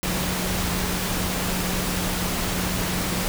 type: tone in noise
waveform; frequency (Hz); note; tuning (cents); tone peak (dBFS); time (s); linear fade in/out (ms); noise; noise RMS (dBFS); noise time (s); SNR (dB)
sine; 182; F#3; -28; -29; 0.03-3.28; 0; pink; -26; 0.03-3.28; -6
effects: none